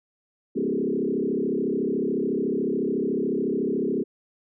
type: tone with frequency modulation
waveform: sine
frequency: 320.1 Hz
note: D#4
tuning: 49 cents sharp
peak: -22 dBFS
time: 0.55-4.04 s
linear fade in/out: 20 ms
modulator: 33.9 Hz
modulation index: 3.3
effects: none